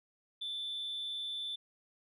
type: tone with amplitude modulation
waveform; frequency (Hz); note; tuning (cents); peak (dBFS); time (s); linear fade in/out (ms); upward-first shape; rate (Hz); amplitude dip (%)
sine; 3520; A7; 0; -33; 0.41-1.56; 10; sine; 223; 45
effects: tanh soft clip ceiling -33 dBFS